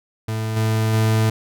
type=tone with level steps; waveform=40% pulse; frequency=110.2 Hz; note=A2; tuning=3 cents sharp; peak=-21 / -16 / -14 dBFS; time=0.28-1.3 s; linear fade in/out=5 ms; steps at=0.56 / 0.93 s; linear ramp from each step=10 ms; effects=none